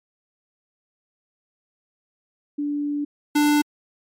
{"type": "tone pair in turn", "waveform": ["sine", "square"], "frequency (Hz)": [291, 295.4], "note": ["D4", "D4"], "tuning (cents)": [-16, 10], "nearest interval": "unison", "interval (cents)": 26, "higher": "second", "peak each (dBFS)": [-22, -16], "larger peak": "second", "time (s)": [[2.58, 3.05], [3.35, 3.62]], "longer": "first", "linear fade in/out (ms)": 10, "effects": ["MP3 64 kbps"]}